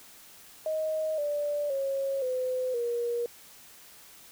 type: tone with pitch steps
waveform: sine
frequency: 627 / 585 / 545.8 / 509.3 / 475.2 Hz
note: D#5 / D5 / C#5 / C5 / A#4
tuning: +13 / -7 / -27 / -47 / +33 cents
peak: -27 dBFS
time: 0.66-3.26 s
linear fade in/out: 2 ms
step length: 520 ms
effects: white hiss -52 dBFS RMS until 4.31 s